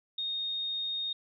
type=tone; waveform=sine; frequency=3703 Hz; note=A#7; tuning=12 cents flat; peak=-31 dBFS; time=0.18-1.13 s; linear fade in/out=5 ms; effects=none